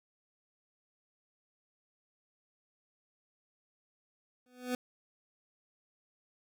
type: tone with exponential growth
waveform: 25% pulse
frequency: 249.6 Hz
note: B3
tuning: 19 cents sharp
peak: -26 dBFS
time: 4.46-4.75 s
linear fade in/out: 2 ms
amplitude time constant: 62 ms
effects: none